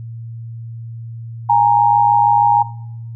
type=tone pair together; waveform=sine; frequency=825.5 / 932 Hz; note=G#5 / A#5; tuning=-11 / -1 cents; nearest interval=major second; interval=210 cents; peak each=-12 dBFS; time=1.49-2.63 s; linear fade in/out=10 ms; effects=noise-tail reverb RT60 0.8 s tail -18 dB re dry + added 115 Hz sine -27 dBFS peak until 3.15 s